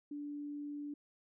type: tone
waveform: sine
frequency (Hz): 291.2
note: D4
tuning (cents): -15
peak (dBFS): -40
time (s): 0.11-0.94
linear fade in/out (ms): 5
effects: none